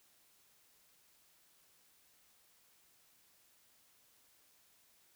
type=silence; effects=white hiss -69 dBFS RMS until 5.15 s